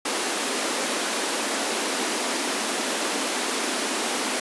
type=high-pass noise; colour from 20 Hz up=pink; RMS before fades=-26 dBFS; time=0.05-4.4 s; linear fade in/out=5 ms; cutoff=230 Hz; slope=48 dB/octave; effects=resampled to 24000 Hz